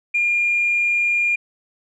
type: tone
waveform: sine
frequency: 2410 Hz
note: D7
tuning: 44 cents sharp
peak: -15 dBFS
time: 0.14-1.36 s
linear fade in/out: 10 ms
effects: tanh soft clip ceiling -11 dBFS